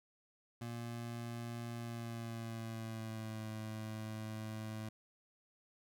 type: tone with pitch glide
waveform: 25% pulse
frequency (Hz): 117.8 to 109.28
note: A#2 to A2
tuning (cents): +19 to -11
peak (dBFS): -38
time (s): 0.61-4.89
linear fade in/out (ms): 5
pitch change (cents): -130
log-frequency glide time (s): 1.76-3.47
effects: none